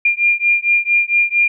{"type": "beating tone pair", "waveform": "sine", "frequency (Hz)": [2400, 2404.4], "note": ["D7", "D7"], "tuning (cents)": [37, 40], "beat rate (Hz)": 4.4, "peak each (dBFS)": -15, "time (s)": [0.05, 1.48], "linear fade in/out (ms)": 5, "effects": []}